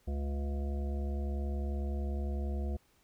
harmonic tone with a mistuned harmonic, 70.9 Hz, C#2, 40 cents sharp, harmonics 1 / 3 / 5 / 7 / 9 / 10, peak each -32 / -42 / -46 / -49 / -51 / -52 dBFS, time 0.07-2.77 s, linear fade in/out 10 ms, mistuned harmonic 1, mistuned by -33 cents, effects pink hiss -69 dBFS RMS until 3.03 s

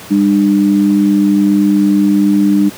sine tone pair together, 200.4 / 300.3 Hz, G3 / D4, +38 / +39 cents, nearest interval perfect fifth, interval 701 cents, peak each -10 dBFS, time 0.1-2.7 s, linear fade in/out 20 ms, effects pink hiss -32 dBFS RMS until 2.77 s + high-pass 100 Hz 12 dB/octave

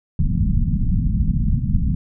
pink low-pass noise, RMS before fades -18 dBFS, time 0.19-1.95 s, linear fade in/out 2 ms, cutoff 220 Hz, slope 48 dB/octave, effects none

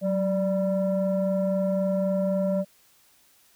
sine tone pair together, 187.84 / 587.3 Hz, F#3 / D5, +26 / 0 cents, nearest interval octave + minor sixth, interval 1974 cents, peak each -23 dBFS, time 0.01-2.65 s, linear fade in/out 50 ms, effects tanh soft clip ceiling -18 dBFS + white hiss -60 dBFS RMS until 3.55 s

